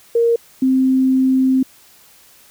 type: tone pair in turn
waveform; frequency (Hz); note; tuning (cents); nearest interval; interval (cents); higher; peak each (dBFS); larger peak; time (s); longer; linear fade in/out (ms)
sine; 466.2 / 261.6; A#4 / C4; 0 / 0; minor seventh; 1000; first; -11; neither; 0.15-0.36 / 0.62-1.63; second; 5
effects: white hiss -48 dBFS RMS until 2.5 s